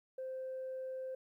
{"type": "tone", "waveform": "sine", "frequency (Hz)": 521, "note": "C5", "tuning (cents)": -7, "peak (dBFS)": -38, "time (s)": [0.18, 1.15], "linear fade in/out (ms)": 5, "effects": ["tanh soft clip ceiling -36 dBFS", "13-bit"]}